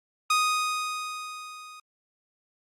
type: tone with level ramp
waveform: sawtooth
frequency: 1244.5 Hz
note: D#6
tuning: in tune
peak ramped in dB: -16 to -40 dBFS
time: 0.3-1.8 s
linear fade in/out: 5 ms
effects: low-pass 10000 Hz 12 dB/octave + Opus 48 kbps